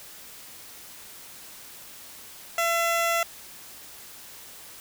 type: tone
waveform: 15% pulse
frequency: 675 Hz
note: E5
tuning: 41 cents sharp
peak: -16 dBFS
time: 2.58-3.23 s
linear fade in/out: 2 ms
effects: white hiss -45 dBFS RMS until 4.8 s